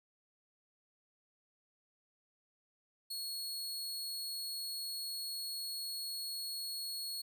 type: tone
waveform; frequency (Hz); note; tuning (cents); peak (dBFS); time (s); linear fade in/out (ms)
sawtooth; 4336; C#8; -39; -36; 3.1-7.22; 10
effects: none